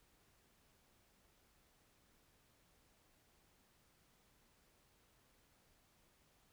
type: silence
effects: pink hiss -73 dBFS RMS until 6.52 s